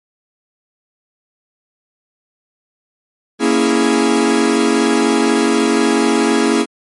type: chord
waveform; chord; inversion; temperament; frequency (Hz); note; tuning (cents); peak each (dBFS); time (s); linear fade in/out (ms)
45% pulse; A# half-diminished seventh; none; equal; 233.1 / 277.2 / 329.6 / 415.3; A#3 / C#4 / E4 / G#4; 0 / 0 / 0 / 0; -17; 3.39-6.66; 50
effects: MP3 48 kbps